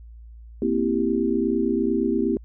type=chord; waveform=sine; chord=C dominant seventh; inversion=third; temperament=equal; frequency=233.1 / 261.6 / 329.6 / 392 Hz; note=Bb3 / C4 / E4 / G4; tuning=0 / 0 / 0 / 0 cents; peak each=-25 dBFS; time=0.62-2.37 s; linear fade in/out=2 ms; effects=added 57 Hz sine -40 dBFS peak until 2.44 s